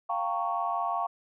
sine chord, G half-diminished seventh, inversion third, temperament equal with one note detuned, 698.5 / 784 / 920 / 1108.7 Hz, F5 / G5 / Bb5 / Db6, 0 / 0 / -23 / 0 cents, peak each -31 / -34 / -34 / -31 dBFS, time 0.09-1.07 s, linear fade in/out 10 ms, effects tanh soft clip ceiling -16 dBFS

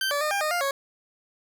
20% pulse tone with pitch steps, 1555 / 576 / 608 / 800 / 614 / 702 / 552 Hz, G6 / D5 / D#5 / G5 / D#5 / F5 / C#5, -14 / -34 / -40 / +35 / -23 / +9 / -7 cents, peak -19 dBFS, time 0.01-0.71 s, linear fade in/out 2 ms, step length 100 ms, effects none

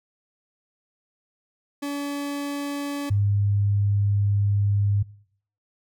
40% pulse / sine tone pair in turn, 285.2 / 101.36 Hz, C#4 / G#2, +49 / -42 cents, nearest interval octave + tritone, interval 1791 cents, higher first, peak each -26 / -18 dBFS, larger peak second, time 1.82-3.1 / 3.1-5.03 s, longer second, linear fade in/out 10 ms, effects noise-tail reverb RT60 0.6 s tail -22 dB re dry

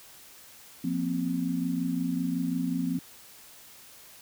sine chord, F suspended fourth, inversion none, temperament equal with one note detuned, 174.61 / 236.1 / 261.6 Hz, F3 / Bb3 / C4, 0 / +22 / 0 cents, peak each -31 / -33 / -29 dBFS, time 0.84-2.99 s, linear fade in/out 5 ms, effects white hiss -51 dBFS RMS until 4.21 s

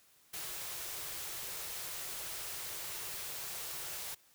white band-stop noise, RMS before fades -42 dBFS, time 0.33-4.15 s, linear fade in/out 10 ms, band 190 to 320 Hz, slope 96 dB/octave, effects white hiss -66 dBFS RMS until 4.34 s

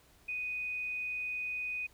sine tone, 2489 Hz, D#7, in tune, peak -34 dBFS, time 0.28-1.87 s, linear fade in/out 10 ms, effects added 60 Hz sine -66 dBFS peak until 1.93 s + pink hiss -64 dBFS RMS until 1.93 s

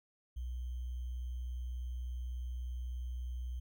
sine tone with sample-and-hold, 61.74 Hz, B1, in tune, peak -37 dBFS, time 0.36-3.6 s, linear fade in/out 10 ms, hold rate 3150 Hz, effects none

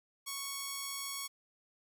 5% pulse tone, 1108.7 Hz, C#6, in tune, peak -26 dBFS, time 0.26-1.28 s, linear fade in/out 20 ms, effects none

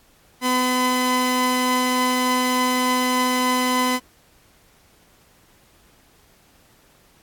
sawtooth tone pair together, 251.9 / 1011 Hz, B3 / B5, +34 / +40 cents, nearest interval 2 octaves, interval 2406 cents, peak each -17 dBFS, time 0.41-4 s, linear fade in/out 50 ms, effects pink hiss -56 dBFS RMS until 7.22 s + AAC 64 kbps

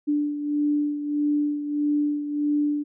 sine beating tone pair, 293.7 / 295.3 Hz, D4 / D4, 0 / +10 cents, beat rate 1.6 Hz, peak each -22 / -29 dBFS, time 0.07-2.84 s, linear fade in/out 20 ms, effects none

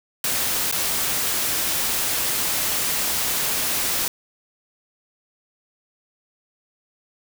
white noise with dropouts, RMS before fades -23 dBFS, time 0.24-4.08 s, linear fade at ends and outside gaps 2 ms, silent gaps 0.714-0.724 s, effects none

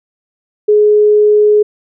sine tone, 420.2 Hz, G#4, 20 cents sharp, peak -5 dBFS, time 0.68-1.63 s, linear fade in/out 10 ms, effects none

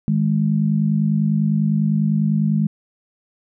sine tone pair together, 157.7 / 207.7 Hz, D#3 / G#3, +24 / 0 cents, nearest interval perfect fourth, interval 476 cents, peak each -18 dBFS, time 0.08-2.67 s, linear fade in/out 0 ms, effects none

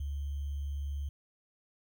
sine tone with sample-and-hold, 71 Hz, C#2, 42 cents sharp, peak -33 dBFS, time 0-1.09 s, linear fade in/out 5 ms, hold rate 3150 Hz, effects none

